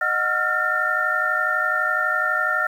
sine tone cluster, 616 / 736 / 1354 / 1406 / 1809 Hz, D#5 / F#5 / E6 / F6 / A6, -17 / -9 / +46 / +11 / +48 cents, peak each -30 / -30 / -26 / -22 / -24 dBFS, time 0.01-2.67 s, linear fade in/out 5 ms, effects 8-bit

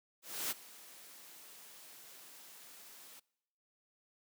white noise with ADSR envelope, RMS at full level -36 dBFS, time 0.22-3.2 s, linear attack 290 ms, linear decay 22 ms, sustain -19 dB, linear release 10 ms, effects noise-tail reverb RT60 0.9 s tail -25 dB re dry + high-pass 200 Hz 12 dB/octave

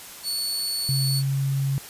sawtooth tone, 4435 Hz, C#8, in tune, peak -22 dBFS, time 0.23-1.23 s, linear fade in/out 50 ms
sine tone with pitch glide, 135.3 to 136.95 Hz, C#3 to C#3, -42 to -21 cents, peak -21 dBFS, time 0.89-1.78 s, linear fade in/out 0 ms, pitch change +21 cents, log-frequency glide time 1.05-1.34 s
effects white hiss -41 dBFS RMS until 1.89 s + resampled to 32000 Hz

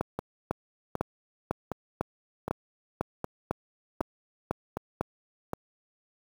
two click trains, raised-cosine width 1 ms, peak -17 / -13 dBFS, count 8 / 11, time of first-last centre 0.19-5.534 / 0.01-5.01 s, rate 1.31 / 2 Hz, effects high-pass 60 Hz 12 dB/octave + 7-bit

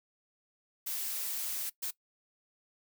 blue noise bursts at uneven times, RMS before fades -36 dBFS, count 2, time 0.86-1.7 / 1.82-1.91 s, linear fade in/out 10 ms, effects noise-tail reverb RT60 0.1 s tail -20 dB re dry

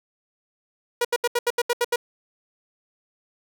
sawtooth tone bursts, 480.5 Hz, B4, 48 cents flat, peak -15 dBFS, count 9, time 1.01-1.96 s, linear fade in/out 5 ms, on 38 ms, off 76 ms, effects none

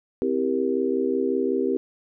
sine chord, C dominant seventh, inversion none, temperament just, 261.6 / 327 / 392.4 / 470.9 Hz, C4 / E4 / G4 / Bb4, 0 / -14 / +2 / +18 cents, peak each -26 / -29 / -24 / -28 dBFS, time 0.22-1.77 s, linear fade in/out 0 ms, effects none

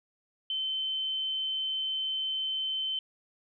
sine tone, 3077 Hz, G7, 33 cents flat, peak -29 dBFS, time 0.5-2.99 s, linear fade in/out 2 ms, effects none

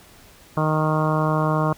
harmonic tone, 155.2 Hz, D#3, 4 cents flat, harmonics 1 / 2 / 3 / 4 / 5 / 6 / 7 / 8 / 9, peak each -21 / -27 / -29 / -26 / -31 / -30 / -26 / -31 / -34 dBFS, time 0.57-1.73 s, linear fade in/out 2 ms, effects pink hiss -49 dBFS RMS until 1.77 s

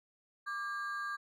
triangle ring-modulated tone, 1396.9 Hz, F6, in tune, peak -31 dBFS, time 0.46-1.17 s, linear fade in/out 20 ms, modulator 220 Hz, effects none

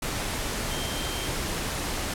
sine tone in noise, 3159 Hz, G7, 13 cents sharp, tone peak -37 dBFS, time 0.71-1.28 s, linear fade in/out 5 ms, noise pink, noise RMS -30 dBFS, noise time 0.02-2.14 s, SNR -10 dB, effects low-pass 12000 Hz 12 dB/octave

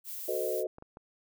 violet noise, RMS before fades -40 dBFS, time 0.04-0.64 s, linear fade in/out 50 ms
sine chord, F# diminished seventh, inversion none, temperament equal with one note detuned, 370 / 440 / 511.6 / 622.3 Hz, F#4 / A4 / C5 / Eb5, 0 / 0 / -39 / 0 cents, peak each -35 dBFS, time 0.28-0.67 s, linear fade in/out 5 ms
clicks, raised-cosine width 1 ms, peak -33 dBFS, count 3, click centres 0.784 / 0.824 / 0.971 s
effects none

